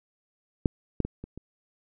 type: clicks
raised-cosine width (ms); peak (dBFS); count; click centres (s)
3; -8 / -11 / -19 / -25 / -27; 5; 0.658 / 1.003 / 1.05 / 1.24 / 1.376
effects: none